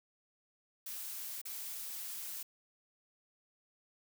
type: noise with dropouts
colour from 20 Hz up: blue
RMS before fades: -43 dBFS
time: 0.86-2.43 s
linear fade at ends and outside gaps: 5 ms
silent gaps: 1.416-1.452 s
effects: none